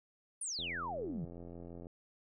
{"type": "exponential sweep", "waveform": "sine", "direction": "down", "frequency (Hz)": [9956, 140.6], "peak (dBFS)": -37, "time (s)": [0.41, 1.25], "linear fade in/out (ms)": 5}
{"type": "click train", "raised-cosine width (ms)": 2, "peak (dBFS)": -36, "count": 111, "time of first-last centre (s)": [0.59, 1.869], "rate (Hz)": 86}
{"effects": []}